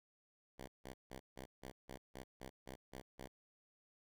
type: tone bursts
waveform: 5% pulse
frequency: 65.41 Hz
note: C2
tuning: in tune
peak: -37 dBFS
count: 11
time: 0.58-3.28 s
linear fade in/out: 20 ms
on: 100 ms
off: 160 ms
effects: none